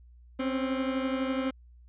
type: beating tone pair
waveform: 30% pulse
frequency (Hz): 261.6 / 273.6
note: C4 / C#4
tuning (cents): 0 / -23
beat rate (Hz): 12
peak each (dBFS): -26 / -32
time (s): 0.39-1.51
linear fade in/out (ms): 10
effects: added 60 Hz sine -51 dBFS peak until 1.88 s + resampled to 8000 Hz